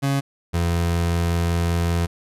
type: tone pair in turn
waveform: 30% pulse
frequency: 138.59 / 85.18 Hz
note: C#3 / F2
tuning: 0 / -43 cents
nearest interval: minor sixth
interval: 843 cents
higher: first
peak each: -16 dBFS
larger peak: neither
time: 0.02-0.21 / 0.53-2.07 s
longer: second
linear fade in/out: 20 ms
effects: resampled to 32000 Hz